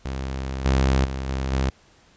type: tone with level steps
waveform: sawtooth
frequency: 66.3 Hz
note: C2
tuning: 23 cents sharp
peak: -23 / -13 / -23 / -20 / -16 dBFS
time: 0.05-1.7 s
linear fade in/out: 5 ms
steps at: 0.65 / 1.05 / 1.28 / 1.52 s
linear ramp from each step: 2 ms
effects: pink hiss -56 dBFS RMS until 2.16 s + resampled to 16000 Hz